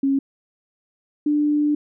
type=tone pair in turn; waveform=sine; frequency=273.7 / 296.2 Hz; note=C#4 / D4; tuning=-22 / +15 cents; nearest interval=minor second; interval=137 cents; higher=second; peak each=-16 dBFS; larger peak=neither; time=0.03-0.19 / 1.26-1.75 s; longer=second; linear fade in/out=5 ms; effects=none